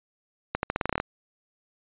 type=accelerating click train; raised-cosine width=0.5 ms; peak=-10 dBFS; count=11; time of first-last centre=0.55-1.001 s; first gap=81 ms; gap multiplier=0.86; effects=resampled to 8000 Hz